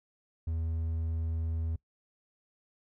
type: tone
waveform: triangle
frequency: 81.4 Hz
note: E2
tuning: 21 cents flat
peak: -28 dBFS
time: 0.47-1.76 s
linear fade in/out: 5 ms
effects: noise-tail reverb RT60 0.1 s tail -22 dB re dry